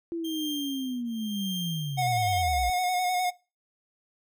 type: linear sweep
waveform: sine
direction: down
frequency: 340 to 55 Hz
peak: -29 dBFS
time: 0.12-2.7 s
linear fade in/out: 0 ms
type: tone with tremolo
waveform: 40% pulse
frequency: 3182 Hz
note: G7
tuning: 25 cents sharp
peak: -31 dBFS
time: 0.24-2.42 s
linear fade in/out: 10 ms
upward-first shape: triangle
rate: 0.94 Hz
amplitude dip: 100%
type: tone with vibrato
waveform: square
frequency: 728 Hz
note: F#5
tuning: 28 cents flat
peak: -25 dBFS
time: 1.97-3.31 s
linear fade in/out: 20 ms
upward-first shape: square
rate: 9.8 Hz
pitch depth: 23 cents each way
effects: noise-tail reverb RT60 0.3 s tail -21 dB re dry